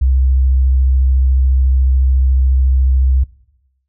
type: tone with vibrato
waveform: sine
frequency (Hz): 65.41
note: C2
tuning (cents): 0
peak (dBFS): -8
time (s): 0.01-3.24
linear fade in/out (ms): 10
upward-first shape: square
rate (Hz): 14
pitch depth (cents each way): 16
effects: noise-tail reverb RT60 0.9 s tail -21 dB re dry + tanh soft clip ceiling -4 dBFS